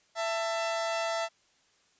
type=tone pair together; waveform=sawtooth; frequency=666 / 889 Hz; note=E5 / A5; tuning=+18 / +18 cents; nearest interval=perfect fourth; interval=500 cents; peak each=-26 / -32 dBFS; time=0.15-1.29 s; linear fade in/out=50 ms; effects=white hiss -67 dBFS RMS until 1.99 s + resampled to 16000 Hz